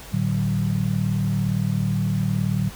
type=tone cluster; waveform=sine; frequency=111.4 / 149.3 / 188.5 Hz; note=A2 / D3 / F#3; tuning=+22 / +29 / +32 cents; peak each=-24 dBFS; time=0.12-2.7 s; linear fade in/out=20 ms; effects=added 50 Hz sine -42 dBFS peak until 2.75 s + pink hiss -41 dBFS RMS until 2.75 s